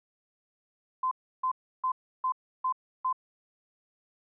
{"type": "tone bursts", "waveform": "sine", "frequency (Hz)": 1030, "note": "C6", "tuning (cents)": -28, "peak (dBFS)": -25, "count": 6, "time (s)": [1.03, 3.128], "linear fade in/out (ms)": 5, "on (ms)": 83, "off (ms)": 320, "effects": []}